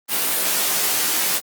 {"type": "noise with comb filter", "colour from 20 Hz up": "white", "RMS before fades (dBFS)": -20, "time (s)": [0.08, 1.41], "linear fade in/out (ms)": 50, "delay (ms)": 16, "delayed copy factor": 0.85, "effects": ["high-pass 200 Hz 12 dB/octave", "Opus 32 kbps"]}